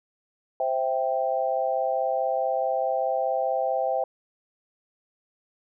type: chord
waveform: sine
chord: C major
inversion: none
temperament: equal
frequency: 523.3 / 659.3 / 784 Hz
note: C5 / E5 / G5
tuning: 0 / 0 / 0 cents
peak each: -27 dBFS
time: 0.6-4.04 s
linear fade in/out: 2 ms
effects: none